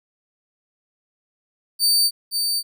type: tone with echo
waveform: sawtooth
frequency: 4599 Hz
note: D8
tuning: 37 cents flat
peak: -12 dBFS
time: 1.79-2.11 s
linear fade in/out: 50 ms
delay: 520 ms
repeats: 1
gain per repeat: -5 dB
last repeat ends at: 2.63 s
effects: none